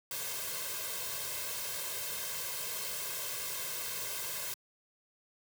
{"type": "noise with comb filter", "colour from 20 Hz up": "white", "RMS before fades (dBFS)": -38, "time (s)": [0.11, 4.54], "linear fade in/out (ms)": 2, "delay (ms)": 1.9, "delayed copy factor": 0.9, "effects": ["high-pass 100 Hz 12 dB/octave"]}